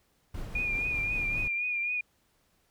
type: noise with tremolo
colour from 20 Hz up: brown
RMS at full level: -36 dBFS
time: 0.34-1.48 s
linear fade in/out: 5 ms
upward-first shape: triangle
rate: 5 Hz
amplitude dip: 30%
type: tone with vibrato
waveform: sine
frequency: 2427 Hz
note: D#7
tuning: 44 cents flat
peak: -28 dBFS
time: 0.55-2.01 s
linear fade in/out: 5 ms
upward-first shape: triangle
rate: 3.8 Hz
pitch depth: 51 cents each way
effects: pink hiss -70 dBFS RMS until 2.7 s